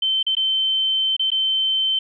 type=tone with dropouts; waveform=sine; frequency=3090 Hz; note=G7; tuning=26 cents flat; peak=-17 dBFS; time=0.02-1.99 s; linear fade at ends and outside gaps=5 ms; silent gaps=0.229-0.265 / 0.352-0.367 / 1.166-1.194 / 1.304-1.316 s; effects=none